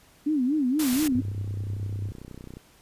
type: tone with vibrato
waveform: sine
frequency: 277.2 Hz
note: C#4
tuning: in tune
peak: -21 dBFS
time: 0.26-1.21 s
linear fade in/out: 10 ms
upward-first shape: sine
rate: 4.2 Hz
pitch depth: 210 cents each way
type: noise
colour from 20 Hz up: white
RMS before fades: -31 dBFS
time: 0.79-1.08 s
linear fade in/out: 5 ms
type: click train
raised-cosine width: 3 ms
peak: -28 dBFS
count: 52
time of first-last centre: 0.93-2.57 s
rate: 31.1 Hz
type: tone with tremolo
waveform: sine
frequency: 100 Hz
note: G2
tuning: 35 cents sharp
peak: -27 dBFS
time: 1.15-2.11 s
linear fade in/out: 0 ms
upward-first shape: sine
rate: 9.2 Hz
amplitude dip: 30%
effects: pink hiss -57 dBFS RMS until 2.81 s + resampled to 32000 Hz